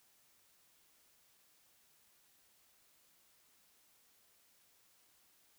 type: silence
effects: white hiss -70 dBFS RMS until 5.58 s